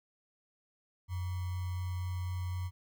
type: tone with sample-and-hold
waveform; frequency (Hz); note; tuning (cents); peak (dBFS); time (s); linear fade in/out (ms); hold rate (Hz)
sine; 90.4; F#2; -40; -33; 1.08-2.71; 50; 1050
effects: none